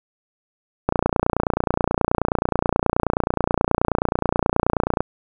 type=click train; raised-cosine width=1 ms; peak=-3 dBFS; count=122; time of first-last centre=0.89-5.006 s; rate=29.4 Hz; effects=none